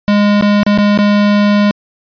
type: tone with dropouts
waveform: square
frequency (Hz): 205.7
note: G#3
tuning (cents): -16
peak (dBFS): -8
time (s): 0.08-1.71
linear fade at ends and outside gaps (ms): 0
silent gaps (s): 0.411-0.424 / 0.632-0.665 / 0.776-0.785 / 0.976-0.988
effects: resampled to 11025 Hz